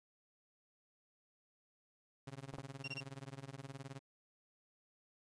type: tone with tremolo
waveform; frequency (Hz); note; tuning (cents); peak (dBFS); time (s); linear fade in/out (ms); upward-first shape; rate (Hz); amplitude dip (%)
sawtooth; 136.3; C#3; -29; -40; 2.27-4; 5; sine; 19; 95
type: clicks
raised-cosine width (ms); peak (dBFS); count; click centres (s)
1; -31; 2; 2.538 / 2.585
type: tone bursts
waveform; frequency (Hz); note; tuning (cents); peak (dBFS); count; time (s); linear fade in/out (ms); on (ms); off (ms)
35% pulse; 2758; F7; -22; -40; 3; 2.84-3.005; 5; 39; 24
effects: resampled to 22050 Hz + 11-bit